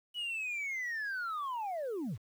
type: linear sweep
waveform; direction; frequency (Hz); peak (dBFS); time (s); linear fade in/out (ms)
sine; down; 2960 to 76.9; -32; 0.14-2.18; 50
effects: tanh soft clip ceiling -33 dBFS + 10-bit